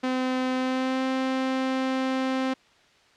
sawtooth tone with pitch glide, 256.9 to 262.1 Hz, C4 to C4, -32 to +3 cents, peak -20 dBFS, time 0.03-2.54 s, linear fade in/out 10 ms, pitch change +35 cents, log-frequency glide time 0.56-1.04 s, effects white hiss -58 dBFS RMS until 3.16 s + low-pass 4000 Hz 12 dB/octave

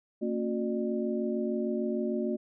sine tone cluster, 227.6 / 274.2 / 363.2 / 600 Hz, A#3 / C#4 / F#4 / D5, -41 / -19 / -32 / +37 cents, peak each -31 / -37 / -32 / -37 dBFS, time 0.21-2.37 s, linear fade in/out 20 ms, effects none

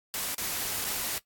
white noise with dropouts, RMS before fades -32 dBFS, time 0.14-1.18 s, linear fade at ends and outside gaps 0 ms, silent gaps 0.346-0.381 / 0.843-0.847 s, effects noise-tail reverb RT60 0.1 s tail -17 dB re dry + AAC 64 kbps

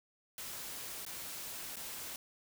white noise with dropouts, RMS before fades -44 dBFS, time 0.38-2.16 s, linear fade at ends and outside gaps 1 ms, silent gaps 1.051-1.064 / 1.758-1.767 s, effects none

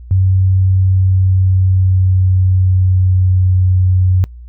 sine tone with pitch glide, 94.3 to 92.31 Hz, F#2 to F#2, +33 to -4 cents, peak -8 dBFS, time 0.11-4.24 s, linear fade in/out 0 ms, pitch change -37 cents, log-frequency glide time 0.76-3.64 s, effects noise-tail reverb RT60 0.1 s tail -23 dB re dry + added 60 Hz sine -30 dBFS peak until 4.48 s

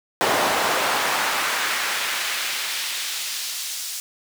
brown noise with high-pass filter sweep, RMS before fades -24 dBFS, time 0.21-4 s, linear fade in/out 0 ms, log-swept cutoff 610 to 5800 Hz, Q 0.9, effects none

